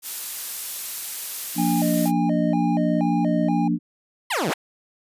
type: noise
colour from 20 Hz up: blue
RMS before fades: -29 dBFS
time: 0.02-2.12 s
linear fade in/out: 50 ms
type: chord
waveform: sine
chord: Bb major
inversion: second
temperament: equal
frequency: 174.61 / 233.1 / 293.7 Hz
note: F3 / Bb3 / D4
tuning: 0 / 0 / 0 cents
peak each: -23 dBFS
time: 1.55-3.79 s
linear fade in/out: 50 ms
type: tone with vibrato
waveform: triangle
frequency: 707 Hz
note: F5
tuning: 21 cents sharp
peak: -24 dBFS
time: 1.58-3.68 s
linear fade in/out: 5 ms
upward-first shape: square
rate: 2.1 Hz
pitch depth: 240 cents each way
type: exponential two-way sweep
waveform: 15% pulse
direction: down then up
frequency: 1108.7 to 140 to 1108.7 Hz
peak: -15 dBFS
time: 4.3-4.54 s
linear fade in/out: 10 ms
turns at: 4.49 s
effects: resampled to 32000 Hz